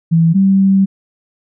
sine tone pair in turn, 164.81 / 193.78 Hz, E3 / G3, 0 / -20 cents, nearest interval minor third, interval 280 cents, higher second, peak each -7 dBFS, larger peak neither, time 0.11-0.34 / 0.34-0.86 s, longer second, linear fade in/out 20 ms, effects none

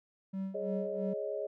triangle tone with tremolo, 192.2 Hz, G3, 34 cents flat, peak -31 dBFS, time 0.33-1.14 s, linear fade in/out 10 ms, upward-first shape sine, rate 3 Hz, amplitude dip 85%
sine chord, Ab suspended fourth, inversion none, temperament just, 415.3 / 553.7 / 623 Hz, Ab4 / Db5 / Eb5, 0 / -2 / +2 cents, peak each -38 dBFS, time 0.54-1.47 s, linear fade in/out 10 ms
effects none

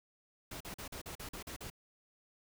pink noise bursts, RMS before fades -45 dBFS, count 9, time 0.51-1.701 s, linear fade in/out 5 ms, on 95 ms, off 42 ms, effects none

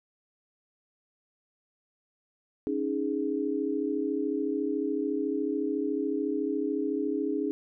sine chord, C# suspended second, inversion none, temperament equal, 277.2 / 311.1 / 415.3 Hz, C#4 / D#4 / G#4, 0 / 0 / 0 cents, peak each -31 dBFS, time 2.67-7.51 s, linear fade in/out 0 ms, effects none

